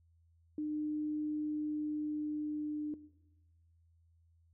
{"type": "tone with pitch glide", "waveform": "sine", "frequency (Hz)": [302.5, 300.2], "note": ["D#4", "D4"], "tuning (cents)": [-49, 38], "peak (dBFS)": -34, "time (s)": [0.58, 2.94], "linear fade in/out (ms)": 2, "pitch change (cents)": -13, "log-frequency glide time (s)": [1.21, 2.82], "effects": ["noise-tail reverb RT60 1.0 s tail -18 dB re dry", "added 83 Hz sine -65 dBFS peak until 4.53 s"]}